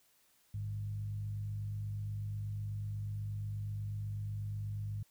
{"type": "tone with frequency modulation", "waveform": "sine", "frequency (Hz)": 103.7, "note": "G#2", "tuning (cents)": -2, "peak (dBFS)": -36, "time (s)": [0.54, 5.03], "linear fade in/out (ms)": 5, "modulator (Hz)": 48.2, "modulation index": 0.45, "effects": ["white hiss -70 dBFS RMS until 5.1 s"]}